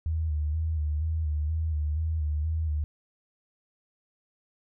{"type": "tone with vibrato", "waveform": "sine", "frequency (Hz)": 77.6, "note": "D#2", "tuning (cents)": -4, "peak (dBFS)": -25, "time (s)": [0.06, 2.84], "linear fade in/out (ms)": 0, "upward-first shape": "square", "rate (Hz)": 2.1, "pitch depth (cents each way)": 53, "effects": []}